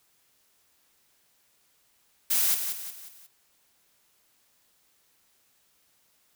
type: noise with echo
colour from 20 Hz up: blue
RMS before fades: -24 dBFS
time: 2.3-2.55 s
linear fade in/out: 10 ms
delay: 180 ms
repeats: 4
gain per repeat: -7 dB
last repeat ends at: 3.27 s
effects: white hiss -67 dBFS RMS until 6.35 s